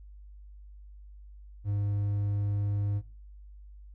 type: tone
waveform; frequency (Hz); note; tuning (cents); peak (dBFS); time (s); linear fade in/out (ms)
triangle; 101.9; G#2; -32; -25; 1.64-3.02; 50
effects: noise-tail reverb RT60 0.3 s tail -18 dB re dry + added 50 Hz sine -46 dBFS peak until 3.94 s